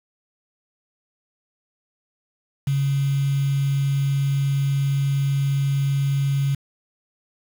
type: tone with quantisation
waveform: sine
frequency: 138.59 Hz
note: C#3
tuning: in tune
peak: -18 dBFS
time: 2.67-6.55 s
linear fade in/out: 5 ms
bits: 6
effects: none